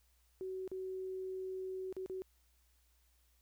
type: tone with dropouts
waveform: sine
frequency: 375.9 Hz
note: F#4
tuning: 27 cents sharp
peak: -39 dBFS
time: 0.41-2.22 s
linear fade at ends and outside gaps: 0 ms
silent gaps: 0.677-0.716 / 1.926-1.966 / 2.061-2.098 s
effects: added 60 Hz sine -70 dBFS peak until 3.41 s + white hiss -75 dBFS RMS until 3.41 s